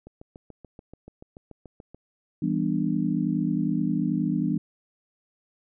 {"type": "click train", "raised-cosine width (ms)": 2, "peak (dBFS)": -30, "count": 14, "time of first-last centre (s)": [0.07, 1.946], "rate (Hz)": 6.93}
{"type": "chord", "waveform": "sine", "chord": "E minor seventh", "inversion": "none", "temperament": "just", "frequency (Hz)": [164.81, 197.78, 247.2, 296.7], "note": ["E3", "G3", "B3", "D4"], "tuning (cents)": [0, 16, 2, 18], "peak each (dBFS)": -28, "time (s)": [2.42, 4.58], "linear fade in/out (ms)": 5}
{"effects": []}